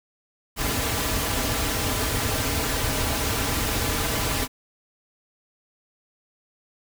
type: noise with comb filter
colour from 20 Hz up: pink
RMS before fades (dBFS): -25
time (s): 0.56-4.48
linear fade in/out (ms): 50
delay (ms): 5.5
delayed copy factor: -0.6
effects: none